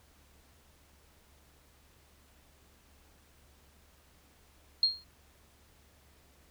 sine tone with exponential decay, 4237 Hz, C8, 21 cents sharp, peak -19 dBFS, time 4.83-5.04 s, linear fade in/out 2 ms, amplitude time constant 45 ms, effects added 71 Hz sine -64 dBFS peak until 6.5 s + pink hiss -64 dBFS RMS until 6.5 s

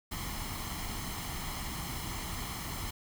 pink noise with comb filter, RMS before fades -38 dBFS, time 0.11-2.91 s, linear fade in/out 10 ms, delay 0.96 ms, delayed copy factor +0.6, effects none

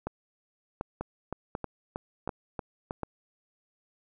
two click trains, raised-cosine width 1 ms, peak -19 / -18 dBFS, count 7 / 5, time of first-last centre 1.01-2.909 / 0.07-3.033 s, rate 3.16 / 1.35 Hz, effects none

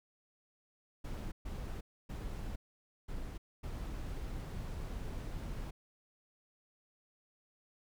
brown noise bursts at uneven times, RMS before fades -41 dBFS, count 5, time 1.04-1.32 / 1.45-1.81 / 2.09-2.56 / 3.08-3.38 / 3.63-5.71 s, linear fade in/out 10 ms, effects none

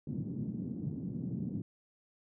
white band-pass noise, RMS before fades -38 dBFS, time 0.07-1.62 s, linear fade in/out 2 ms, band 120 to 230 Hz, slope 24 dB/octave, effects none

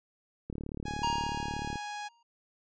click train, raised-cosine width 3 ms, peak -25 dBFS, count 47, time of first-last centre 0.5-1.757 s, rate 36.6 Hz
sawtooth tone, 830.6 Hz, G#5, in tune, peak -33 dBFS, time 0.85-2.09 s, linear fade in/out 20 ms
square tone with exponential decay, 938 Hz, A#5, 11 cents sharp, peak -27 dBFS, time 1.03-2.23 s, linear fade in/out 5 ms, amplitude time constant 260 ms
effects resampled to 16000 Hz

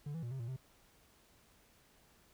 triangle tone with pitch steps, 145.9 / 164.2 / 119.3 / 133.1 / 116.5 / 130.7 Hz, D3 / E3 / A#2 / C3 / A#2 / C3, -11 / -6 / +41 / +30 / -1 / -1 cents, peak -37 dBFS, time 0.06-0.564 s, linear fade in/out 5 ms, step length 84 ms, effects pink hiss -67 dBFS RMS until 2.33 s

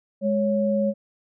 sine tone pair together, 207.8 / 554.4 Hz, G#3 / C#5, +1 / 0 cents, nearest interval octave + perfect fourth, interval 1699 cents, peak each -22 dBFS, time 0.21-0.94 s, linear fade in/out 50 ms, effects none

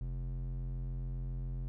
square tone with band-pass filter, 43.65 Hz, F1, in tune, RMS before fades -38 dBFS, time 0.01-1.68 s, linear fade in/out 0 ms, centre 89 Hz, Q 6.2, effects none

